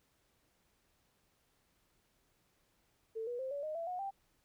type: tone with pitch steps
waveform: sine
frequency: 446.6 / 484.2 / 525 / 569.2 / 617.2 / 669.1 / 725.5 / 786.6 Hz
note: A4 / B4 / C5 / C#5 / D#5 / E5 / F#5 / G5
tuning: +26 / -34 / +6 / +46 / -14 / +26 / -34 / +6 cents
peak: -37 dBFS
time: 3.15-4.11 s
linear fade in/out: 20 ms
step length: 120 ms
effects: pink hiss -75 dBFS RMS until 4.44 s